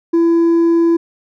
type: tone with hard clipping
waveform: triangle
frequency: 335.3 Hz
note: E4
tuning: 30 cents sharp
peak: -8 dBFS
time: 0.13-0.97 s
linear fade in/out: 10 ms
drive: 1 dB
effects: none